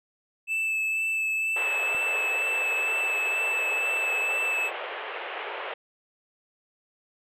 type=tone with vibrato; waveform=triangle; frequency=2628 Hz; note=E7; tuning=6 cents flat; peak=-23 dBFS; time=0.47-4.71 s; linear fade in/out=50 ms; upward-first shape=sine; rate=2.1 Hz; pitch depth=13 cents each way
type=band-pass noise; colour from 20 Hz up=pink; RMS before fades=-35 dBFS; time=1.56-5.74 s; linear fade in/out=5 ms; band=410 to 3100 Hz; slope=48 dB/octave
type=click; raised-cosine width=2 ms; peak=-32 dBFS; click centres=1.948 s
effects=none